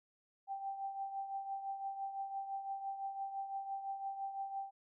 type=tone with tremolo; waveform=sine; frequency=784 Hz; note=G5; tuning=in tune; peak=-36 dBFS; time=0.47-4.71 s; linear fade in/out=50 ms; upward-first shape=triangle; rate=5.9 Hz; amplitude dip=65%; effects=none